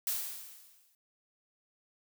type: noise with exponential decay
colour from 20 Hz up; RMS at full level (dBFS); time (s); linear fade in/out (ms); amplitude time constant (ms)
blue; -31; 0.07-0.95; 1; 190
effects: none